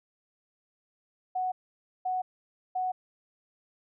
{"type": "tone bursts", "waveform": "sine", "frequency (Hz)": 740, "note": "F#5", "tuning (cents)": 0, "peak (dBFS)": -27, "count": 3, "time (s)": [1.35, 2.92], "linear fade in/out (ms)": 10, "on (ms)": 170, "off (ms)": 530, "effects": []}